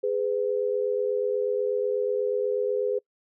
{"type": "tone pair together", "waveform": "sine", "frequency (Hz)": [414.1, 502.3], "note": ["G#4", "B4"], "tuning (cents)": [-5, 29], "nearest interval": "minor third", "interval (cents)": 334, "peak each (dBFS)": -26, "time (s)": [0.03, 2.99], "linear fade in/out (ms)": 10, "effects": ["noise-tail reverb RT60 0.1 s tail -26 dB re dry"]}